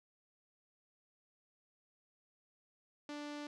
sawtooth tone with low-pass filter, 293.7 Hz, D4, in tune, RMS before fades -45 dBFS, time 3.09-3.47 s, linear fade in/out 2 ms, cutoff 5400 Hz, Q 1.1, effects none

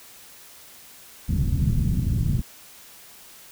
white low-pass noise, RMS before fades -22 dBFS, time 1.28-2.42 s, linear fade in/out 20 ms, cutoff 170 Hz, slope 24 dB/octave, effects white hiss -47 dBFS RMS until 3.51 s

